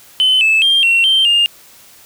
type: tone with pitch steps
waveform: sine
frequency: 3044 / 2618 / 3192 / 2726 / 3135 / 2817 Hz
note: F#7 / E7 / G7 / F7 / G7 / F7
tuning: +48 / -13 / +31 / -43 / -1 / +14 cents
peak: -7 dBFS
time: 0.2-1.46 s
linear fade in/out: 0 ms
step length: 210 ms
effects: tanh soft clip ceiling -6 dBFS + white hiss -43 dBFS RMS until 2.05 s